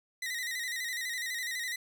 sawtooth tone with vibrato, 1938 Hz, B6, 33 cents flat, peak -30 dBFS, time 0.22-1.76 s, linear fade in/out 5 ms, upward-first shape square, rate 12 Hz, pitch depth 61 cents each way, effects none

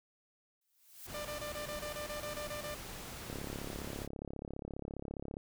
blue noise with exponential growth, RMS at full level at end -46 dBFS, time 0.61-1.07 s, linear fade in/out 5 ms, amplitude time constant 100 ms
pink noise, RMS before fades -46 dBFS, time 1.05-4.08 s, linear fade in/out 50 ms
sawtooth tone bursts, 595 Hz, D5, 22 cents sharp, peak -36 dBFS, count 12, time 1.14-2.746 s, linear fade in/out 5 ms, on 110 ms, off 26 ms
click train, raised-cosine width 2 ms, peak -28 dBFS, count 73, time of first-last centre 3.3-5.369 s, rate 34.8 Hz
effects none

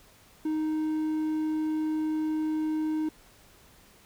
triangle tone, 311.1 Hz, D#4, in tune, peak -24 dBFS, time 0.45-3.09 s, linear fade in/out 5 ms, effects pink hiss -57 dBFS RMS until 4.05 s

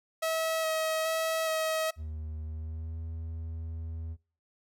sawtooth tone with vibrato, 641 Hz, E5, 49 cents flat, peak -24 dBFS, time 0.22-1.91 s, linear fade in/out 10 ms, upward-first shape square, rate 1.2 Hz, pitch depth 11 cents each way
triangle tone with pitch glide, 77.78 to 81.27 Hz, D#2 to E2, 0 to -24 cents, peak -33 dBFS, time 1.96-4.17 s, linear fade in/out 50 ms, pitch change +76 cents, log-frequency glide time 2.42-3 s
effects noise-tail reverb RT60 0.5 s tail -26 dB re dry

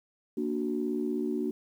sine chord, Bb augmented, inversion none, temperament equal, 233.1 / 293.7 / 370 Hz, Bb3 / D4 / F#4, 0 / 0 / 0 cents, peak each -32 dBFS, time 0.37-1.51 s, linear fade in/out 5 ms, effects tanh soft clip ceiling -18 dBFS + 10-bit

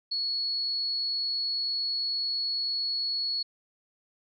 sine tone, 4371 Hz, C#8, 25 cents flat, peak -27 dBFS, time 0.11-3.43 s, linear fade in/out 10 ms, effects none

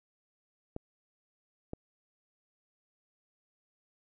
clicks, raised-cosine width 2 ms, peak -24 dBFS, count 2, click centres 0.764 / 1.734 s, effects none

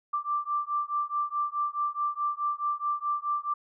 sine beating tone pair, 1174.7 / 1179.4 Hz, D6 / D6, 0 / +7 cents, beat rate 4.7 Hz, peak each -30 / -30 dBFS, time 0.13-3.54 s, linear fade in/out 10 ms, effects none

